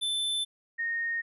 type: tone pair in turn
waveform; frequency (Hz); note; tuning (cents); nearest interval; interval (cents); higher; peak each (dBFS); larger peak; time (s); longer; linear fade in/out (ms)
square / sine; 3527 / 1851.2; A7 / A#6; +3 / -13; major seventh; 1116; first; -28; neither; 0.01-0.45 / 0.78-1.22; neither; 20
effects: resampled to 32000 Hz